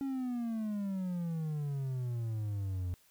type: exponential sweep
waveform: triangle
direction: down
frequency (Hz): 277.2 to 87.1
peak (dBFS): -31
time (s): 0.01-2.94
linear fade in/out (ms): 0
effects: white hiss -66 dBFS RMS until 3.1 s